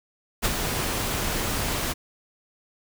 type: noise with ADSR envelope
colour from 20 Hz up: pink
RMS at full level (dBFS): -21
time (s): 0.42-1.94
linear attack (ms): 31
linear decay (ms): 37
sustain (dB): -6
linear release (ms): 25
effects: none